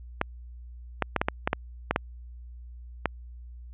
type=clicks; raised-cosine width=0.5 ms; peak=-8 dBFS; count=10; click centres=0.214 / 1.023 / 1.163 / 1.215 / 1.285 / 1.475 / 1.531 / 1.91 / 1.961 / 3.057 s; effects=added 60 Hz sine -41 dBFS peak until 3.73 s + resampled to 8000 Hz